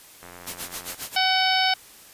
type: click train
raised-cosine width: 0.5 ms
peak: -27 dBFS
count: 64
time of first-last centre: 0.23-0.945 s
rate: 88.1 Hz
type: noise with tremolo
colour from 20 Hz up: white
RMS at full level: -31 dBFS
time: 0.46-1.17 s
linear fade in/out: 20 ms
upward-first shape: sine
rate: 7.4 Hz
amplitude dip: 90%
type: harmonic tone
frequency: 753 Hz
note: F#5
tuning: 30 cents sharp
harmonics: 1 / 2 / 3 / 4 / 5 / 6 / 7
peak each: -23 / -27 / -27 / -26 / -28 / -29 / -28 dBFS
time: 1.16-1.74 s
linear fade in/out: 5 ms
effects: white hiss -48 dBFS RMS until 2.13 s + resampled to 32000 Hz